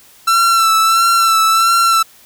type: tone with vibrato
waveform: 45% pulse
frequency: 1339 Hz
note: E6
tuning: 27 cents sharp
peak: -9 dBFS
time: 0.27-2.03 s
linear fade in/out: 10 ms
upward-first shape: sine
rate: 1.5 Hz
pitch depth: 34 cents each way
effects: white hiss -45 dBFS RMS until 2.25 s